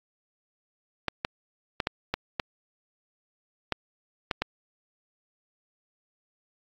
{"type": "clicks", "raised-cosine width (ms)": 0.3, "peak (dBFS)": -10, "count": 9, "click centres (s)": [1.083, 1.249, 1.802, 1.871, 2.14, 2.398, 3.723, 4.312, 4.42], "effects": ["AAC 48 kbps"]}